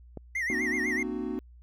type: click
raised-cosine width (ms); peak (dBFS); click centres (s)
2; -25; 0.173
type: tone with vibrato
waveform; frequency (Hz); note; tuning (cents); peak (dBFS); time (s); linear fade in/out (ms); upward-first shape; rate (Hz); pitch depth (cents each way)
triangle; 1975.5; B6; 0; -26; 0.35-1.03; 5; sine; 8; 140
type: chord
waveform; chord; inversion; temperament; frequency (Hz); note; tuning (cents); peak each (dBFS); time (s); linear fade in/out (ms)
triangle; C half-diminished seventh; third; equal with one note detuned; 233.1 / 261.6 / 303.5 / 370; Bb3 / C4 / Eb4 / Gb4; 0 / 0 / -43 / 0; -34; 0.5-1.39; 0
effects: added 60 Hz sine -49 dBFS peak until 1.62 s